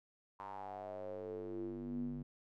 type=tone with band-pass filter sweep; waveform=square; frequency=49 Hz; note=G1; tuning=in tune; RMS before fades=-44 dBFS; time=0.39-2.23 s; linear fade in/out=10 ms; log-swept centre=1000 to 200 Hz; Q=6.4; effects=none